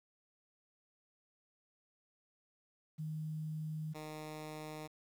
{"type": "tone pair in turn", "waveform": ["sine", "10% pulse"], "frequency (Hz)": [155.56, 154.04], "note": ["D#3", "D#3"], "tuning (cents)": [0, -17], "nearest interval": "unison", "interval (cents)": 17, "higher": "first", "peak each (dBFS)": [-38, -36], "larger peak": "second", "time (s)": [[2.98, 3.94], [3.94, 4.88]], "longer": "first", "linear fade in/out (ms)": 20, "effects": ["11-bit"]}